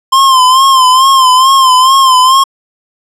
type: tone with vibrato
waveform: square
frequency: 1046.5 Hz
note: C6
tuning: in tune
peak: -4 dBFS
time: 0.12-2.44 s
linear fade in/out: 10 ms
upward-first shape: sine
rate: 2.3 Hz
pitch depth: 63 cents each way
effects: low-pass 10000 Hz 12 dB/octave